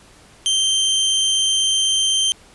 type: tone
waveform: sawtooth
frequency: 3136 Hz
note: G7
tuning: in tune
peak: -12 dBFS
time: 0.46-2.32 s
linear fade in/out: 0 ms
effects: pink hiss -48 dBFS RMS until 2.54 s + resampled to 24000 Hz